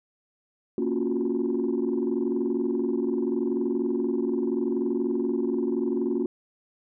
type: chord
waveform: sine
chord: Gb major seventh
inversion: first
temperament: equal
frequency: 233.1 / 277.2 / 349.2 / 370 Hz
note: Bb3 / Db4 / F4 / Gb4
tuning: 0 / 0 / 0 / 0 cents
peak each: -28 dBFS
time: 0.78-6.26 s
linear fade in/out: 2 ms
effects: tanh soft clip ceiling -17 dBFS